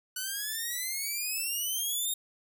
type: exponential sweep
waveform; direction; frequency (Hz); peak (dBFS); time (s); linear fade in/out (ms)
5% pulse; up; 1480 to 3729; -22; 0.16-2.14; 5
effects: none